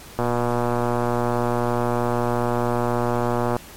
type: click train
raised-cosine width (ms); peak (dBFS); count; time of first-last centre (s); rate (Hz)
1; -8; 406; 0.19-3.565; 120
effects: pink hiss -42 dBFS RMS until 3.76 s + MP3 64 kbps